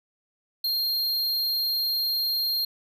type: tone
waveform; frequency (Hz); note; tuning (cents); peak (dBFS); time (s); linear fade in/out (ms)
square; 4210; C8; +10; -24; 0.64-2.65; 5
effects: 11-bit